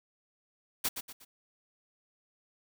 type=noise with echo; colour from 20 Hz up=white; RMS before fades=-30 dBFS; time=0.84-0.89 s; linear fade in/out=10 ms; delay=120 ms; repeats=3; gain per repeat=-8 dB; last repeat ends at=1.25 s; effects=none